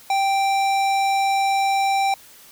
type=tone with hard clipping; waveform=sine; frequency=784 Hz; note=G5; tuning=in tune; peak=-19 dBFS; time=0.1-2.14 s; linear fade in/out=2 ms; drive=16 dB; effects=white hiss -47 dBFS RMS until 2.51 s